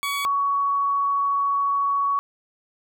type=tone pair in turn; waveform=20% pulse / sine; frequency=1128 / 1121.5 Hz; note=C#6 / C#6; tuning=+30 / +20 cents; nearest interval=unison; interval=10 cents; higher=first; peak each=-19 dBFS; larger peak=neither; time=0.03-0.25 / 0.25-2.19 s; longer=second; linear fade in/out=0 ms; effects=none